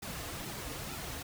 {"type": "noise with flanger", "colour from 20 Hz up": "pink", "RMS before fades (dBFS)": -41, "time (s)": [0.02, 1.23], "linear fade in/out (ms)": 10, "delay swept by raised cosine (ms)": [1.8, 5.3], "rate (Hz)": 2.2, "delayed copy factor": -0.7, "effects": []}